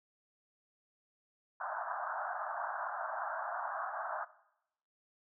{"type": "band-pass noise", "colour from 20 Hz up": "pink", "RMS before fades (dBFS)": -39, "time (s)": [1.6, 4.25], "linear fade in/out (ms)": 10, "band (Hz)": [630, 1600], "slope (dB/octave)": 96, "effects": ["noise-tail reverb RT60 0.8 s tail -18 dB re dry"]}